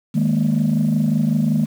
sine chord, D# suspended fourth, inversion none, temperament equal, 155.56 / 207.7 / 233.1 Hz, D#3 / G#3 / A#3, 0 / 0 / 0 cents, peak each -18 dBFS, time 0.14-1.66 s, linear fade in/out 20 ms, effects tanh soft clip ceiling -10 dBFS + 7-bit

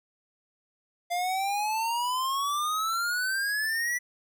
square exponential sweep, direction up, 693 to 1975.5 Hz, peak -27 dBFS, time 1.1-3.99 s, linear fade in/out 20 ms, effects none

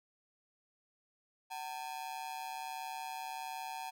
45% pulse ring-modulated tone, 830.6 Hz, G#5, in tune, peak -37 dBFS, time 1.5-3.91 s, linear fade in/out 20 ms, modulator 70.7 Hz, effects none

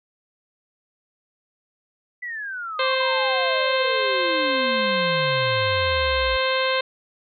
sine exponential sweep, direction down, 2004 to 56.1 Hz, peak -28 dBFS, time 2.22-6.37 s, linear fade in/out 10 ms
harmonic tone, 523.3 Hz, C5, in tune, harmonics 1 / 2 / 3 / 4 / 5 / 6 / 7 / 8, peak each -23 / -26 / -28 / -29 / -30 / -31 / -31 / -32 dBFS, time 2.79-6.81 s, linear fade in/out 5 ms
effects none

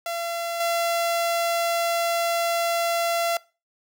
sawtooth tone with level steps, 680 Hz, F5, 46 cents flat, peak -23 / -18 dBFS, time 0.06-3.37 s, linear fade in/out 2 ms, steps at 0.6 s, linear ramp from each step 5 ms, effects noise-tail reverb RT60 0.3 s tail -21 dB re dry

